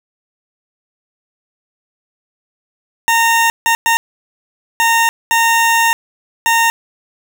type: tone bursts at uneven times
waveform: 20% pulse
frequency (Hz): 919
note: A#5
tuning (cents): -25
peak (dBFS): -5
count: 6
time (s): 3.08-3.5 / 3.66-3.75 / 3.86-3.97 / 4.8-5.09 / 5.31-5.93 / 6.46-6.7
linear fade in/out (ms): 0
effects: none